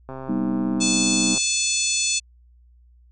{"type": "click train", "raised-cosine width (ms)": 1, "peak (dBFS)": -21, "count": 171, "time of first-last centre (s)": [0.09, 1.378], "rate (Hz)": 132}
{"type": "chord", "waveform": "sine", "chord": "G augmented", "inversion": "none", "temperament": "equal", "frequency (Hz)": [196, 246.9, 311.1], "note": ["G3", "B3", "D#4"], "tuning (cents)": [0, 0, 0], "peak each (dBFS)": -25, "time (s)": [0.28, 1.36], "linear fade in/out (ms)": 20}
{"type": "harmonic tone", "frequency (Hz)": 870, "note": "A5", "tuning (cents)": -20, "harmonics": [3, 4, 5, 6, 7, 8, 9, 10], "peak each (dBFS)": [-27, -29, -27, -35, -27, -26, -30, -31], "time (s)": [0.8, 2.2], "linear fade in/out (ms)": 20}
{"effects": ["added 60 Hz sine -50 dBFS peak until 3.11 s"]}